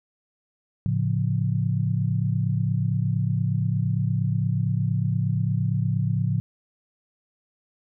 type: chord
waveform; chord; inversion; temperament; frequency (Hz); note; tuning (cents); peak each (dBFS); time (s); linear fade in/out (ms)
sine; A augmented; none; equal; 110 / 138.59 / 174.61; A2 / C#3 / E#3; 0 / 0 / 0; -24 / -25 / -27; 0.86-6.4; 0
effects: none